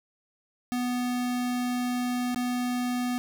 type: tone with dropouts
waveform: square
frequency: 246.9 Hz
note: B3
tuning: in tune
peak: -27 dBFS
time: 0.72-3.18 s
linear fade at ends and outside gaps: 0 ms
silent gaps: 2.346-2.36 s
effects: none